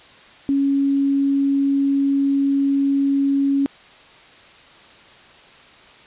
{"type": "tone", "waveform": "sine", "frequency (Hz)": 277.2, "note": "C#4", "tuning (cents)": 0, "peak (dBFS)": -15, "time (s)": [0.49, 3.66], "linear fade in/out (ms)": 0, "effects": ["white hiss -46 dBFS RMS until 6.06 s", "resampled to 8000 Hz"]}